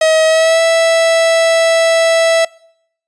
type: tone with pitch glide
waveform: 45% pulse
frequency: 636 to 658.8 Hz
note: D#5 to E5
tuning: +38 to -1 cents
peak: -8 dBFS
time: 0.01-2.45 s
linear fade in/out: 5 ms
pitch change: +61 cents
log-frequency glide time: 0.26-0.61 s
effects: noise-tail reverb RT60 0.7 s tail -25 dB re dry + resampled to 22050 Hz